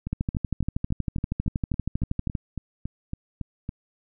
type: two click trains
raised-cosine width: 5 ms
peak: -13 / -18 dBFS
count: 29 / 14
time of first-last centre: 0.13-2.352 / 0.07-3.691 s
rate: 12.6 / 3.59 Hz
effects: none